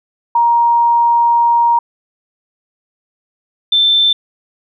sine tone pair in turn, 940 / 3549 Hz, A#5 / A7, +14 / +14 cents, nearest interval octave + major seventh, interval 2300 cents, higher second, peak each -8 dBFS, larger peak neither, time 0.35-1.79 / 3.72-4.13 s, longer first, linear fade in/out 5 ms, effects none

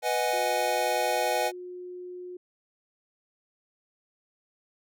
square chord, G# minor seventh, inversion first, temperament equal, 493.9 / 622.3 / 740 / 830.6 Hz, B4 / D#5 / F#5 / G#5, 0 / 0 / 0 / 0 cents, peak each -31 dBFS, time 0.02-1.52 s, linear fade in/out 50 ms
sine tone, 360 Hz, F#4, 47 cents flat, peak -37 dBFS, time 0.33-2.37 s, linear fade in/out 5 ms
effects none

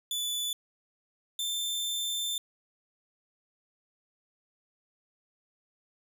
sawtooth tone pair in turn, 3478 / 3557 Hz, A7 / A7, -21 / +18 cents, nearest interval unison, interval 39 cents, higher second, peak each -27 dBFS, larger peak neither, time 0.11-0.53 / 1.39-2.38 s, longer second, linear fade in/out 2 ms, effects none

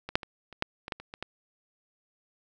clicks, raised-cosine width 0.3 ms, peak -21 / -6 / -23 / -29 / -10 / -22 / -15 / -27 / -24 / -18 dBFS, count 10, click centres 0.09 / 0.155 / 0.232 / 0.527 / 0.624 / 0.881 / 0.922 / 1 / 1.139 / 1.226 s, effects none

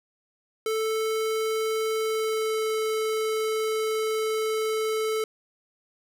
square tone with pitch glide, 440 to 437.2 Hz, A4 to A4, 0 to -11 cents, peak -25 dBFS, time 0.66-5.24 s, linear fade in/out 2 ms, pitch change -11 cents, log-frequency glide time 1.93-2.72 s, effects none

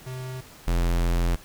square tone pair in turn, 128.7 / 42.95 Hz, C3 / F1, -28 / -28 cents, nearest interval octave + perfect fifth, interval 1900 cents, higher first, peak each -33 / -21 dBFS, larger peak second, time 0.06-0.41 / 0.67-1.36 s, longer second, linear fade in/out 10 ms, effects pink hiss -48 dBFS RMS until 1.44 s

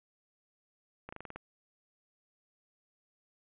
slowing click train, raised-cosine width 0.5 ms, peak -28 dBFS, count 7, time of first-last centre 1.09-1.36 s, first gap 35 ms, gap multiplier 1.1, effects resampled to 8000 Hz + 11-bit

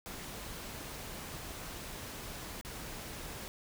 pink noise with dropouts, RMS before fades -44 dBFS, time 0.06-3.48 s, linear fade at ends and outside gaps 0 ms, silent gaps 2.612-2.649 s, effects none

